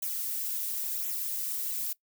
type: noise with flanger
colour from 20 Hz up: violet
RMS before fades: -33 dBFS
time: 0.02-1.93 s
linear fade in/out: 5 ms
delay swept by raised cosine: 0.2 to 4.4 ms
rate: 0.95 Hz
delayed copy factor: -0.75
effects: noise-tail reverb RT60 0.1 s tail -20 dB re dry